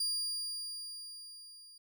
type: tone with level ramp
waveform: 35% pulse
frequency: 4800 Hz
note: D8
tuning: 37 cents sharp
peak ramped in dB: -29 to -52 dBFS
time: 0-1.78 s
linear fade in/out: 5 ms
effects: none